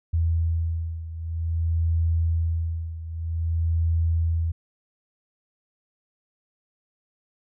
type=beating tone pair; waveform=sine; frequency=82.41 / 82.93 Hz; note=E2 / E2; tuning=0 / +11 cents; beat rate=0.52 Hz; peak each=-23 / -27 dBFS; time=0.13-4.52 s; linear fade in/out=10 ms; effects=none